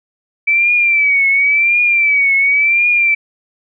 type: tone with vibrato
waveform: sine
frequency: 2308 Hz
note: D7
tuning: 31 cents flat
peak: -9 dBFS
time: 0.47-3.15 s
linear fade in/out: 10 ms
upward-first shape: triangle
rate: 0.93 Hz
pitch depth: 99 cents each way
effects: none